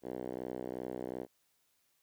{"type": "tone with band-pass filter", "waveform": "5% pulse", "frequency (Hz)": 62.7, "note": "B1", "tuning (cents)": 27, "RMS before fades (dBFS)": -41, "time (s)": [0.02, 1.27], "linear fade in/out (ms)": 50, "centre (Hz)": 380, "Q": 1.4, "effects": ["white hiss -75 dBFS RMS until 2.02 s"]}